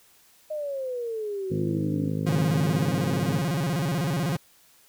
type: exponential sweep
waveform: sine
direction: down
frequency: 622.3 to 276.2 Hz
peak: -28 dBFS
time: 0.5-2.09 s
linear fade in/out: 10 ms
type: harmonic tone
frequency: 52 Hz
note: G#1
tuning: 3 cents sharp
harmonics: 2 / 3 / 4 / 5 / 6 / 7 / 8 / 9 / 10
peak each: -33 / -28 / -33 / -33 / -41 / -43 / -41 / -40 / -43 dBFS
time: 1.5-3.41 s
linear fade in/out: 20 ms
type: tone with vibrato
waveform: 40% pulse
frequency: 155.56 Hz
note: D#3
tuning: in tune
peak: -23 dBFS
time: 2.26-4.37 s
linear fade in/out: 10 ms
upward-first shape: square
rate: 16 Hz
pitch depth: 220 cents each way
effects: white hiss -58 dBFS RMS until 4.88 s